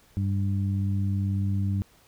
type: harmonic tone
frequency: 98.2 Hz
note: G2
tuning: 4 cents sharp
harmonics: 1 / 2 / 3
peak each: -24 / -30 / -40 dBFS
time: 0.17-1.82 s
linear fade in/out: 0 ms
effects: pink hiss -59 dBFS RMS until 2.07 s